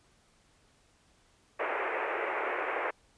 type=band-pass noise; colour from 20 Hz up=pink; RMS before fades=-33 dBFS; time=1.59-2.91 s; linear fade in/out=10 ms; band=370 to 2400 Hz; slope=48 dB/octave; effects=pink hiss -66 dBFS RMS until 3.17 s + resampled to 22050 Hz